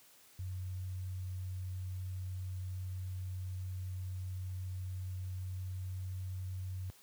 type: tone with pitch glide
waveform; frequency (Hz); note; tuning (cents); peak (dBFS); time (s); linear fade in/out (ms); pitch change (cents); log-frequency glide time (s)
sine; 92.5 to 93.04; F#2 to F#2; 0 to +10; -37; 0.39-6.9; 0; +10; 5.06-6.26
effects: white hiss -62 dBFS RMS until 7.02 s + high-pass 60 Hz 12 dB/octave